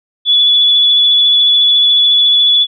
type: tone with vibrato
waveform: sine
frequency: 3426 Hz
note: A7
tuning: 47 cents flat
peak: -6 dBFS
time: 0.25-2.67 s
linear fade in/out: 50 ms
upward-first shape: sine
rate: 14 Hz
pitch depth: 15 cents each way
effects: none